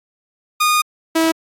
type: tone pair in turn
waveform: sawtooth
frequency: 1226 / 324.7 Hz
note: D#6 / E4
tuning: -26 / -26 cents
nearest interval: octave + major seventh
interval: 2300 cents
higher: first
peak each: -9 dBFS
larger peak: neither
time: 0.6-0.82 / 1.15-1.32 s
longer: first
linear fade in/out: 10 ms
effects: AAC 48 kbps